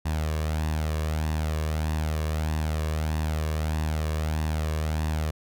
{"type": "tone with flanger", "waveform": "sawtooth", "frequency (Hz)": 77.78, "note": "D#2", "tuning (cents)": 0, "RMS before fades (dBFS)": -27, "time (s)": [0.05, 5.31], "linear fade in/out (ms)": 10, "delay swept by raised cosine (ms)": [1.1, 1.8], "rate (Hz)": 1.6, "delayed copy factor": 0.5, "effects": []}